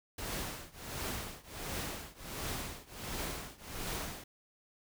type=noise with tremolo; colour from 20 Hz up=pink; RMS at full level=-37 dBFS; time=0.18-4.24 s; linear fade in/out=5 ms; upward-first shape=triangle; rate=1.4 Hz; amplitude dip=95%; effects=none